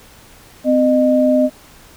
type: tone pair together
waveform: sine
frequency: 257.4 / 612.2 Hz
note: C4 / D#5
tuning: -28 / -28 cents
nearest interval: octave + minor third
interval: 1500 cents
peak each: -13 dBFS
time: 0.64-1.5 s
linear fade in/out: 50 ms
effects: pink hiss -44 dBFS RMS until 1.96 s